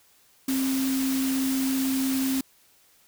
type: tone in noise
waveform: sine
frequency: 265.6 Hz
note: C4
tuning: 26 cents sharp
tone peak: -23 dBFS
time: 0.48-2.41 s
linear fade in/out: 5 ms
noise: white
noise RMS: -33 dBFS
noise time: 0.48-2.41 s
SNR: +7 dB
effects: white hiss -60 dBFS RMS until 3.07 s